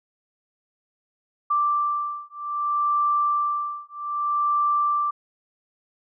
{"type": "beating tone pair", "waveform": "sine", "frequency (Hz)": [1174.7, 1175.33], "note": ["D6", "D6"], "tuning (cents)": [0, 1], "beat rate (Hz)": 0.63, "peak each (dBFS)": -24, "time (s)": [1.5, 5.11], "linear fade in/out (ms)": 10, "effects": []}